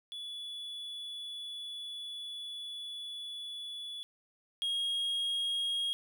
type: tone pair in turn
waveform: triangle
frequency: 3425 / 3272 Hz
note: A7 / G#7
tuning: -47 / -26 cents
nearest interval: minor second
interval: 79 cents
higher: first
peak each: -38 / -29 dBFS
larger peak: second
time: 0.12-4.03 / 4.62-5.93 s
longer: first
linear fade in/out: 0 ms
effects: none